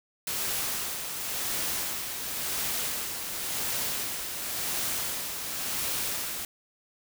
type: noise with tremolo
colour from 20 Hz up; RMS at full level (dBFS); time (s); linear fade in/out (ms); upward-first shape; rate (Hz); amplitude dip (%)
white; -30; 0.27-6.45; 2; sine; 0.93; 45
effects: none